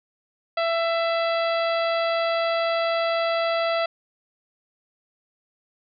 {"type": "harmonic tone with a mistuned harmonic", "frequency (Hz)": 667, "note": "E5", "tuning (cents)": 20, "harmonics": [1, 2, 3, 4, 5, 6, 7], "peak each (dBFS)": [-22, -28, -32, -34, -36, -38, -39], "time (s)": [0.57, 3.86], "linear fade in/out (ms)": 5, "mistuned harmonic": 4, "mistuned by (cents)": -17, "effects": []}